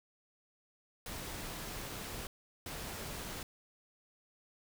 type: noise bursts at uneven times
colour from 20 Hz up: pink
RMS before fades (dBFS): -43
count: 2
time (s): 1.06-2.27 / 2.66-3.43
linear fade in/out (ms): 2
effects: none